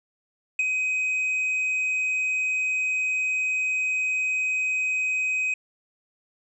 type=tone with ADSR envelope; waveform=triangle; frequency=2519 Hz; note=D#7; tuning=21 cents sharp; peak=-17 dBFS; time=0.59-5.54 s; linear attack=4 ms; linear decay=27 ms; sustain=-4 dB; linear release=4 ms; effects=resampled to 22050 Hz